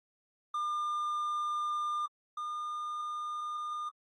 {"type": "tone pair in turn", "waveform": "triangle", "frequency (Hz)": [1203, 1212.1], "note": ["D6", "D#6"], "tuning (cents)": [41, -46], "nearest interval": "unison", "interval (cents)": 13, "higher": "second", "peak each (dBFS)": [-29, -33], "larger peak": "first", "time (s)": [[0.54, 2.06], [2.37, 3.89]], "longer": "neither", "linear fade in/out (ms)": 5, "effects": ["AAC 32 kbps"]}